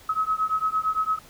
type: beating tone pair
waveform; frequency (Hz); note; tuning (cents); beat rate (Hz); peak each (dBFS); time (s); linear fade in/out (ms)
sine; 1277 / 1285.8; D#6 / E6; +45 / -43; 8.8; -25; 0.09-1.19; 5
effects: pink hiss -50 dBFS RMS until 1.29 s